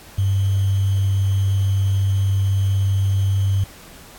sine tone with sample-and-hold, 97.6 Hz, G2, 7 cents flat, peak -15 dBFS, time 0.18-3.64 s, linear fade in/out 5 ms, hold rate 3150 Hz, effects pink hiss -43 dBFS RMS until 4.18 s + AAC 64 kbps

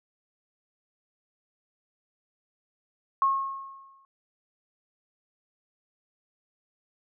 sine tone with exponential decay, 1086 Hz, C#6, 36 cents flat, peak -18 dBFS, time 3.22-4.05 s, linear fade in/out 1 ms, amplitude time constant 180 ms, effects none

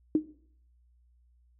sine tone with exponential decay, 309.3 Hz, D#4, 10 cents flat, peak -16 dBFS, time 0.15-0.25 s, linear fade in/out 2 ms, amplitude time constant 20 ms, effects noise-tail reverb RT60 0.6 s tail -18 dB re dry + added 60 Hz sine -61 dBFS peak until 1.59 s

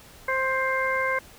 harmonic tone, 526 Hz, C5, 9 cents sharp, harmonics 1 / 2 / 3 / 4, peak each -28 / -28 / -28 / -28 dBFS, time 0.28-1.19 s, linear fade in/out 5 ms, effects pink hiss -49 dBFS RMS until 1.38 s

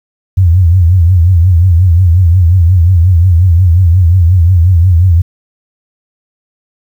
sine tone with vibrato, 88.1 Hz, F2, 16 cents sharp, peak -3 dBFS, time 0.37-5.22 s, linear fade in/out 10 ms, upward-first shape triangle, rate 5.6 Hz, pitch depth 160 cents each way, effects 7-bit

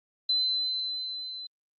sine tone with level ramp, 4048 Hz, B7, 42 cents sharp, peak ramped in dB -22 to -37 dBFS, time 0.29-1.47 s, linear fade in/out 5 ms, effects Opus 48 kbps

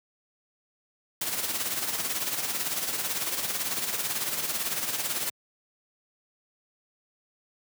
white noise with tremolo, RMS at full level -28 dBFS, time 1.21-5.3 s, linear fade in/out 5 ms, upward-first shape sine, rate 18 Hz, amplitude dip 55%, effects high-pass 100 Hz 12 dB/octave

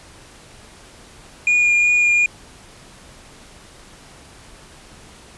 triangle tone with vibrato, 2430 Hz, D#7, 42 cents flat, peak -11 dBFS, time 1.47-2.26 s, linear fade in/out 2 ms, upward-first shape triangle, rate 2.7 Hz, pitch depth 14 cents each way, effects pink hiss -44 dBFS RMS until 5.37 s + resampled to 24000 Hz

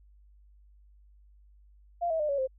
sine tone with pitch steps, 692 / 645.7 / 602.4 / 562.1 / 524.4 Hz, F5 / E5 / D5 / C#5 / C5, -16 / -36 / +44 / +24 / +4 cents, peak -26 dBFS, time 2.01-2.475 s, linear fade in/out 20 ms, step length 93 ms, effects added 50 Hz sine -55 dBFS peak until 2.58 s

